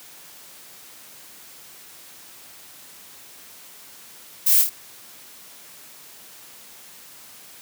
violet noise with echo, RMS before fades -17 dBFS, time 4.46-4.62 s, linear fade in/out 10 ms, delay 26 ms, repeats 3, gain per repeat -4 dB, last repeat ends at 4.698 s, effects white hiss -45 dBFS RMS until 7.61 s + high-pass 100 Hz 12 dB/octave

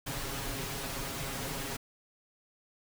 pink noise with comb filter, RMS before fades -37 dBFS, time 0.06-1.77 s, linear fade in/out 10 ms, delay 7.3 ms, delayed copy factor +0.9, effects none

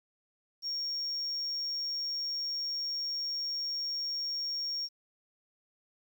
sine tone, 5550 Hz, F8, 12 cents flat, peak -30 dBFS, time 0.62-4.89 s, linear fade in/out 50 ms, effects tanh soft clip ceiling -30 dBFS + 10-bit

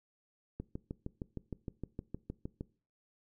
click train, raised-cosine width 3 ms, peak -26 dBFS, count 14, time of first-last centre 0.6-2.609 s, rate 6.47 Hz, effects noise-tail reverb RT60 0.4 s tail -21 dB re dry

